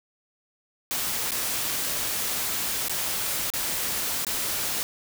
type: noise with dropouts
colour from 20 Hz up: white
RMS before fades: -28 dBFS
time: 0.91-4.83 s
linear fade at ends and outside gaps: 0 ms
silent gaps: 1.308-1.318 / 2.883-2.896 / 3.502-3.537 / 4.248-4.267 s
effects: none